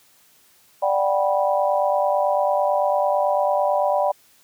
sine chord, G major seventh, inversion second, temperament just, 588 / 735 / 784 / 980 Hz, D5 / F#5 / G5 / B5, +2 / -12 / 0 / -14 cents, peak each -20 / -25 / -23 / -25 dBFS, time 0.82-4.12 s, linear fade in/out 10 ms, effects white hiss -56 dBFS RMS until 4.43 s + high-pass 60 Hz 12 dB/octave

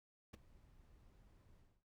brown noise with ADSR envelope, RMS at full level -43 dBFS, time 0.33-1.84 s, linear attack 11 ms, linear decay 12 ms, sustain -23 dB, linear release 280 ms, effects noise-tail reverb RT60 0.1 s tail -17 dB re dry

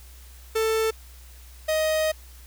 45% pulse tone pair in turn, 443 / 626.5 Hz, A4 / D#5, +12 / +12 cents, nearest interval tritone, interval 600 cents, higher second, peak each -21 dBFS, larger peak neither, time 0.55-0.91 / 1.68-2.12 s, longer second, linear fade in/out 10 ms, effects added 62 Hz sine -44 dBFS peak until 2.46 s + white hiss -52 dBFS RMS until 2.46 s

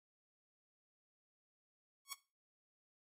5% pulse tone with exponential growth, 1108.7 Hz, C#6, in tune, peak -27 dBFS, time 2.05-2.13 s, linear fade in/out 1 ms, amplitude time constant 17 ms, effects noise-tail reverb RT60 0.3 s tail -17 dB re dry + AAC 48 kbps

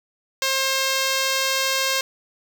5% pulse tone, 533 Hz, C5, 32 cents sharp, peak -8 dBFS, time 0.42-2.01 s, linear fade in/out 2 ms, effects none

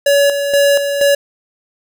square tone with tremolo, 566 Hz, C#5, 36 cents sharp, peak -9 dBFS, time 0.06-1.15 s, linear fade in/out 5 ms, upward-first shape square, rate 2.1 Hz, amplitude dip 55%, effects none

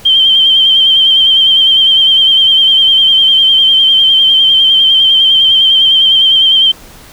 sine tone with vibrato, 3138 Hz, G7, 1 cent sharp, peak -4 dBFS, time 0.05-6.72 s, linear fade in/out 10 ms, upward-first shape sine, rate 9.9 Hz, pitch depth 39 cents each way, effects pink hiss -36 dBFS RMS until 7.12 s

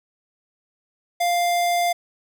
square tone, 698.5 Hz, F5, in tune, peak -19 dBFS, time 1.2-1.93 s, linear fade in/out 10 ms, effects none

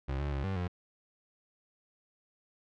30% pulse tone with pitch steps, 67.6 / 72.1 / 68.8 / 96.4 / 89 Hz, C#2 / D2 / C#2 / G2 / F2, -43 / -31 / -12 / -28 / +33 cents, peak -29 dBFS, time 0.08-0.68 s, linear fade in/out 10 ms, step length 120 ms, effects low-pass 3000 Hz 12 dB/octave

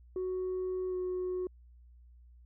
sine tone with pitch glide, 370 to 365.8 Hz, F#4 to F#4, 0 to -20 cents, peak -30 dBFS, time 0.16-1.47 s, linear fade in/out 2 ms, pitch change -20 cents, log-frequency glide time 0.89-0.95 s, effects tanh soft clip ceiling -30 dBFS + added 60 Hz sine -54 dBFS peak until 2.45 s

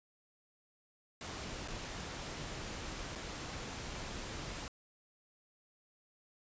pink noise with dropouts, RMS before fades -43 dBFS, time 1.21-4.68 s, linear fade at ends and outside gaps 1 ms, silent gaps 1.677-1.683 / 3.153-3.157 s, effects resampled to 16000 Hz

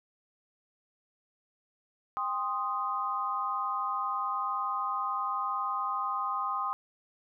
sine chord, C minor, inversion second, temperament equal with one note detuned, 794.9 / 1046.5 / 1244.5 Hz, G5 / C6 / Eb6, +24 / 0 / 0 cents, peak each -37 / -33 / -32 dBFS, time 2.17-6.73 s, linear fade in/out 0 ms, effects none

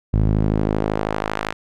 sawtooth tone with band-pass filter sweep, 52.7 Hz, G#1, 26 cents sharp, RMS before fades -20 dBFS, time 0.13-1.53 s, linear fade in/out 10 ms, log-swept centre 110 to 1700 Hz, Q 0.75, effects none

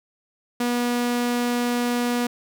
sawtooth tone, 242.1 Hz, B3, 34 cents flat, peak -17 dBFS, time 0.6-2.27 s, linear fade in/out 5 ms, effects none

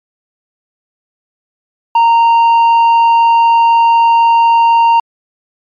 triangle tone with tanh clipping, 926 Hz, A#5, 12 cents flat, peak -6 dBFS, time 1.95-5 s, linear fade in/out 5 ms, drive 9 dB, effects MP3 96 kbps

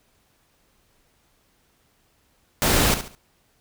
pink noise with echo, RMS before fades -19 dBFS, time 2.62-2.94 s, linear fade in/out 0 ms, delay 70 ms, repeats 3, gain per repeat -10 dB, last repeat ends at 3.15 s, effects pink hiss -64 dBFS RMS until 3.6 s

